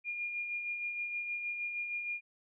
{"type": "tone with tremolo", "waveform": "sine", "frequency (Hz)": 2418, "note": "D7", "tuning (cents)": 50, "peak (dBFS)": -33, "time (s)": [0.04, 2.21], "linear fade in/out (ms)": 50, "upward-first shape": "sine", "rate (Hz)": 6.4, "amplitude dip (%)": 40, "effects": []}